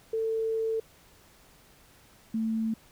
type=tone pair in turn; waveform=sine; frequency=446.4 / 222.6 Hz; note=A4 / A3; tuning=+25 / +20 cents; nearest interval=octave; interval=1205 cents; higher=first; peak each=-26 dBFS; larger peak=neither; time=0.13-0.8 / 2.34-2.74 s; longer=first; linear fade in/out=5 ms; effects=pink hiss -58 dBFS RMS until 2.91 s